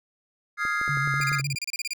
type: chord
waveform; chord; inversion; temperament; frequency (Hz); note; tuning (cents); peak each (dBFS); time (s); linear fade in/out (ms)
triangle; F minor seventh; third; equal; 1244.5 / 1396.9 / 1661.2 / 2093; Eb6 / F6 / Ab6 / C7; 0 / 0 / 0 / 0; -28; 0.57-1.42; 50
type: clicks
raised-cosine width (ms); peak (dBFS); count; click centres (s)
2; -27; 9; 0.652 / 0.814 / 0.879 / 0.972 / 1.075 / 1.14 / 1.202 / 1.318 / 1.398
type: tone with vibrato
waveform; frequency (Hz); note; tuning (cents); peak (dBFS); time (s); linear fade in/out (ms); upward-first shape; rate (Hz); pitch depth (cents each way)
sine; 139.8; C#3; +15; -27; 0.89-1.55; 2; triangle; 7.3; 69
type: tone bursts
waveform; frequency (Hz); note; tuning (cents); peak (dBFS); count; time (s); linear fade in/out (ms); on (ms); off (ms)
20% pulse; 2401; D7; +38; -23; 13; 1.21-1.934; 2; 28; 30
effects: none